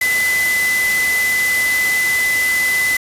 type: tone in noise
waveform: sine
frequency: 2012 Hz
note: B6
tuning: 32 cents sharp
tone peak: -14 dBFS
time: 0.01-2.97 s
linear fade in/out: 5 ms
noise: white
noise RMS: -23 dBFS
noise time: 0.01-2.97 s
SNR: +6 dB
effects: resampled to 32000 Hz